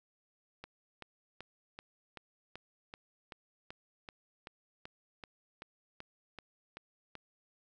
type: click train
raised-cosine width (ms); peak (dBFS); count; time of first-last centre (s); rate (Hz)
0.3; -29; 18; 0.64-7.153; 2.61
effects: none